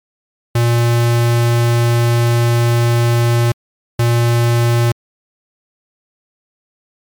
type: tone pair in turn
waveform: square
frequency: 118.3 / 118.3 Hz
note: A#2 / A#2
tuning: +26 / +26 cents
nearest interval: unison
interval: 0 cents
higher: neither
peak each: -11 dBFS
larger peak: neither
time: 0.55-3.52 / 3.99-4.92 s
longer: first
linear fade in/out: 5 ms
effects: MP3 96 kbps